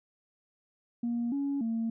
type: tone with pitch steps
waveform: sine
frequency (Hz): 236.6 / 280.2 / 227.2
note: A#3 / C#4 / A#3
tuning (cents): +26 / +19 / -44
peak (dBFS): -27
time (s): 1.03-1.9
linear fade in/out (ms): 5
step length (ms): 290
effects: tanh soft clip ceiling -25 dBFS